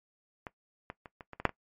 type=clicks; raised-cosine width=0.5 ms; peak=-24 / -24 / -30 / -29 / -28 / -24 / -7 / -25 dBFS; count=8; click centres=0.468 / 0.901 / 1.058 / 1.208 / 1.333 / 1.4 / 1.453 / 1.493 s; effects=noise-tail reverb RT60 0.1 s tail -17 dB re dry + MP3 64 kbps